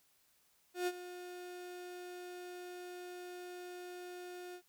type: tone with ADSR envelope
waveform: 35% pulse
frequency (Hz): 358.1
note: F4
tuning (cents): +43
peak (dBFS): -30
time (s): 0.74-4.62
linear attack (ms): 130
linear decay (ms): 46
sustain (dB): -14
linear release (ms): 75
effects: white hiss -72 dBFS RMS until 4.68 s